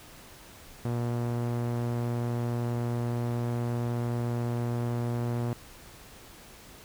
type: tone with low-pass filter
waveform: sawtooth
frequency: 119.4 Hz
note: A#2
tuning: 42 cents sharp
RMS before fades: -30 dBFS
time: 0.85-5.53 s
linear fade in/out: 0 ms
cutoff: 1100 Hz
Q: 0.6
effects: pink hiss -50 dBFS RMS until 6.84 s